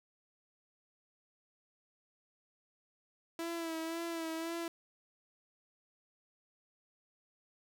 sawtooth tone with vibrato, 330 Hz, E4, 2 cents sharp, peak -33 dBFS, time 3.39-4.68 s, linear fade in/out 2 ms, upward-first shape sine, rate 1.9 Hz, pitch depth 39 cents each way, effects none

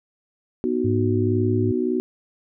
sine chord, B major, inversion none, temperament just, 246.9 / 308.7 / 370.4 Hz, B3 / D#4 / F#4, 0 / -14 / +2 cents, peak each -24 / -26 / -23 dBFS, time 0.64-2 s, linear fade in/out 0 ms
sine tone with pitch glide, 103.83 to 105.89 Hz, G#2 to G#2, 0 to +34 cents, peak -21 dBFS, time 0.84-1.72 s, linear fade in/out 10 ms, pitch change +34 cents, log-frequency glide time 1.42-1.52 s
effects none

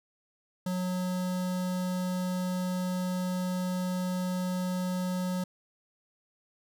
square tone with notch filter, 182.5 Hz, F#3, 24 cents flat, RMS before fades -31 dBFS, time 0.66-5.44 s, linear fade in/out 5 ms, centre 2300 Hz, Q 1.7, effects none

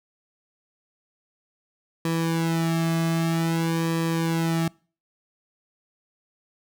sawtooth tone with flanger, 164.81 Hz, E3, in tune, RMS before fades -24 dBFS, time 2.05-4.68 s, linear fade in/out 2 ms, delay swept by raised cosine 1.4 to 2.15 ms, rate 0.52 Hz, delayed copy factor -0.95, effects noise-tail reverb RT60 0.4 s tail -25 dB re dry

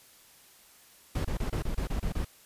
brown noise bursts, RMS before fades -30 dBFS, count 9, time 1.15-2.248 s, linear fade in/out 5 ms, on 98 ms, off 27 ms, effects white hiss -57 dBFS RMS until 2.45 s + resampled to 32000 Hz

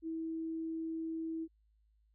sine tone, 324.3 Hz, E4, 28 cents flat, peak -36 dBFS, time 0.02-1.48 s, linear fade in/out 50 ms, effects added 53 Hz sine -68 dBFS peak until 2.14 s

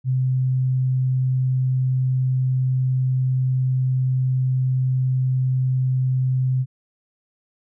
sine tone, 129.3 Hz, C3, 20 cents flat, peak -17 dBFS, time 0.04-6.66 s, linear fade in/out 50 ms, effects none

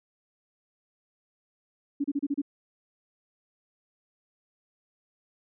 sine tone bursts, 284.1 Hz, C#4, 43 cents sharp, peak -24 dBFS, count 6, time 2-2.418 s, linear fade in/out 10 ms, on 43 ms, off 32 ms, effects none

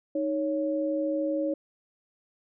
sine tone pair together, 311.1 / 556.2 Hz, D#4 / C#5, 0 / +6 cents, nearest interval minor seventh, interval 1006 cents, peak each -28 / -28 dBFS, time 0.15-1.54 s, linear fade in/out 5 ms, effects none

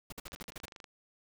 pink noise bursts, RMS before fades -43 dBFS, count 8, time 0.1-0.656 s, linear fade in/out 5 ms, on 24 ms, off 52 ms
click train, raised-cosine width 0.2 ms, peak -31 dBFS, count 15, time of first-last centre 0.28-0.842 s, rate 24.9 Hz
effects none

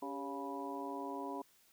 harmonic tone with a mistuned harmonic, 140 Hz, C#3, 18 cents sharp, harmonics 2 / 3 / 4 / 5 / 6 / 7, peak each -44 / -46 / -50 / -48 / -52 / -44 dBFS, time 0.02-1.42 s, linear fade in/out 5 ms, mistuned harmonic 3, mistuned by -90 cents, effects white hiss -68 dBFS RMS until 1.72 s

